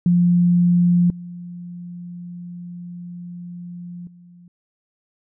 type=tone with level steps; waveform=sine; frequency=175.3 Hz; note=F3; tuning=7 cents sharp; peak=-12 / -31 / -43 dBFS; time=0.06-4.48 s; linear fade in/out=2 ms; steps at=1.1 / 4.07 s; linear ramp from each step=2 ms; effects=none